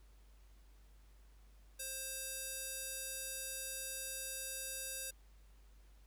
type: tone with band-pass filter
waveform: square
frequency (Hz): 530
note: C5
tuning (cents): +22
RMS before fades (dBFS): -44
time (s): 1.79-5.11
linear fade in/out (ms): 10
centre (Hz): 10000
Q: 1.3
effects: added 50 Hz sine -59 dBFS peak until 6.06 s + pink hiss -72 dBFS RMS until 6.06 s